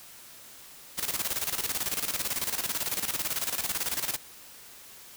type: noise with tremolo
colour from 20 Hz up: white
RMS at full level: -29 dBFS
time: 0.97-4.17 s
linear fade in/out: 20 ms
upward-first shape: square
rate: 18 Hz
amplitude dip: 70%
effects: white hiss -49 dBFS RMS until 5.16 s